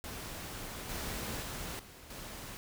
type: noise with level steps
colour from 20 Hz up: pink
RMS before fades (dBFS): -43 / -39 / -41 / -53 / -45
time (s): 0.04-2.57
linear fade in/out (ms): 0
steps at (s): 0.89 / 1.42 / 1.79 / 2.1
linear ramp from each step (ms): 5
effects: none